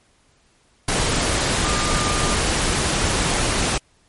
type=tone in noise; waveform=sine; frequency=1205 Hz; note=D6; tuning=44 cents sharp; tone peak=-26 dBFS; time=1.64-2.35 s; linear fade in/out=5 ms; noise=pink; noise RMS=-20 dBFS; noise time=0.88-3.78 s; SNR=-9 dB; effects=pink hiss -59 dBFS RMS until 4.08 s + MP3 48 kbps